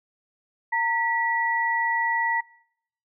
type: tone pair together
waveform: sine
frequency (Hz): 918 / 1945.2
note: A#5 / B6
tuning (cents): -27 / -27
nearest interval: octave + minor second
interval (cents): 1300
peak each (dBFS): -24 / -24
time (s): 0.72-2.41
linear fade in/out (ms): 10
effects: noise-tail reverb RT60 0.7 s tail -24 dB re dry